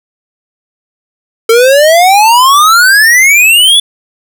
square exponential sweep, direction up, 444.4 to 3490 Hz, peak -3 dBFS, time 1.49-3.8 s, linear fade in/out 5 ms, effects none

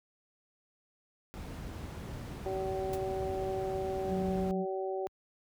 brown noise, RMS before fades -38 dBFS, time 1.34-4.51 s, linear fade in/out 0 ms
harmonic tone, 190.4 Hz, F#3, 50 cents sharp, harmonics 2 / 3 / 4, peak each -34 / -39 / -39 dBFS, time 2.46-5.07 s, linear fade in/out 0 ms
white noise with exponential decay, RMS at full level -39 dBFS, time 2.93-3.01 s, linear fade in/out 5 ms, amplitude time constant 16 ms
sine tone, 185 Hz, F#3, in tune, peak -32 dBFS, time 4.07-4.66 s, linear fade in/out 50 ms
effects high-pass 60 Hz 12 dB/octave

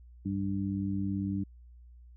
harmonic tone, 98 Hz, G2, in tune, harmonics 1 / 2 / 3, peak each -35 / -32 / -35 dBFS, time 0.25-1.44 s, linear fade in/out 10 ms, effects added 60 Hz sine -50 dBFS peak until 2.16 s

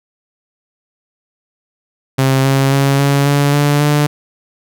sawtooth tone with pitch steps, 133.8 / 135.98 / 138.2 / 140.45 / 142.74 / 145.07 / 147.43 Hz, C3 / C#3 / C#3 / C#3 / D3 / D3 / D3, +39 / -33 / -5 / +23 / -49 / -21 / +7 cents, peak -6 dBFS, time 2.18-4.07 s, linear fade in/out 10 ms, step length 270 ms, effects none

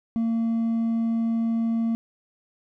sine tone with hard clipping, 228.3 Hz, A#3, 36 cents flat, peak -22 dBFS, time 0.16-1.95 s, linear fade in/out 0 ms, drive 2 dB, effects none

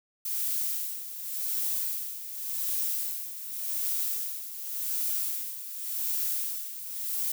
violet noise with tremolo, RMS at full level -29 dBFS, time 0.25-7.32 s, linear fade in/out 5 ms, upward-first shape sine, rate 0.88 Hz, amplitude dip 70%, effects none

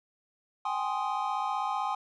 triangle chord, Ab major seventh, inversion third, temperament equal with one note detuned, 775 / 830.6 / 1046.5 / 1244.5 Hz, G5 / Ab5 / C6 / Eb6, -20 / 0 / 0 / 0 cents, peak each -33 / -31 / -32 / -34 dBFS, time 0.65-1.95 s, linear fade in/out 5 ms, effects resampled to 22050 Hz

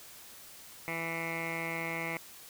10% pulse tone with low-pass filter, 165.5 Hz, E3, 7 cents sharp, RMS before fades -36 dBFS, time 0.88-2.17 s, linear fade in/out 0 ms, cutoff 2100 Hz, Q 9.4, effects white hiss -51 dBFS RMS until 2.49 s

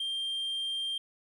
sine tone, 3180 Hz, G7, 24 cents sharp, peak -28 dBFS, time 0-0.98 s, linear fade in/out 5 ms, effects tanh soft clip ceiling -30 dBFS + 11-bit

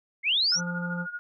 sine linear sweep, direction up, 2052 to 6100 Hz, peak -21 dBFS, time 0.23-0.61 s, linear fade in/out 50 ms
sine tone with tremolo, 1436 Hz, F6, 48 cents sharp, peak -30 dBFS, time 0.52-1.19 s, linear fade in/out 0 ms, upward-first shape sine, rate 13 Hz, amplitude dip 75%
harmonic tone, 174.61 Hz, F3, in tune, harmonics 1 / 3 / 5 / 7 / 8, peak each -30 / -40 / -44 / -47 / -48 dBFS, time 0.55-1.07 s, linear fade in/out 50 ms
effects none

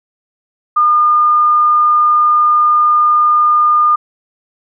sine tone, 1213 Hz, D#6, 44 cents flat, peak -7 dBFS, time 0.76-3.96 s, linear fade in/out 10 ms, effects none

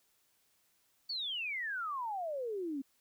sine exponential sweep, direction down, 4600 to 261.6 Hz, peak -35 dBFS, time 1.09-2.82 s, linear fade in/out 10 ms, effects white hiss -73 dBFS RMS until 3 s

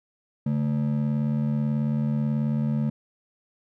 triangle ring-modulated tone, 181.3 Hz, F#3, 35 cents flat, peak -17 dBFS, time 0.46-2.9 s, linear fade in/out 5 ms, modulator 39.2 Hz, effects none

